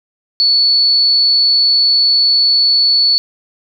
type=tone; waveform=sine; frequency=4435 Hz; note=C#8; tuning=in tune; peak=-8 dBFS; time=0.4-3.18 s; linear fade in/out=0 ms; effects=none